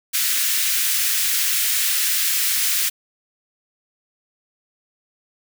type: high-pass noise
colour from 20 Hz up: white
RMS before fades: -20 dBFS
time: 0.13-2.9 s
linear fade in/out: 20 ms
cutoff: 1600 Hz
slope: 24 dB/octave
effects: none